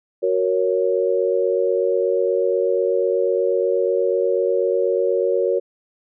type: chord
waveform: sine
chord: F# major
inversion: none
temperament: equal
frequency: 370 / 466.2 / 554.4 Hz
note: F#4 / A#4 / C#5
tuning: 0 / 0 / 0 cents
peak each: -21 / -20 / -21 dBFS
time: 0.22-5.6 s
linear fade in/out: 20 ms
effects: none